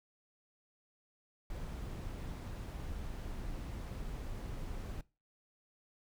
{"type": "noise", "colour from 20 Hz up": "brown", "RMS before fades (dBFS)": -42, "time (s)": [1.5, 5.01], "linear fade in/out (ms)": 2, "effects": ["noise-tail reverb RT60 0.3 s tail -22 dB re dry"]}